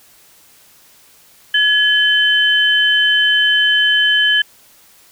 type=tone pair together; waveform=sine; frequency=1694 / 3064 Hz; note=G#6 / G7; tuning=+34 / -40 cents; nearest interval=minor seventh; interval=1026 cents; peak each=-13 dBFS; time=1.54-4.42 s; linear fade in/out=5 ms; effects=white hiss -48 dBFS RMS until 5.11 s